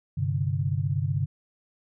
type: chord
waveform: sine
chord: G suspended fourth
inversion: none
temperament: equal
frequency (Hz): 98 / 130.81 / 146.83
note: G2 / C3 / D3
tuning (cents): 0 / 0 / 0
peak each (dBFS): -28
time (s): 0.17-1.26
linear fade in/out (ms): 10
effects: none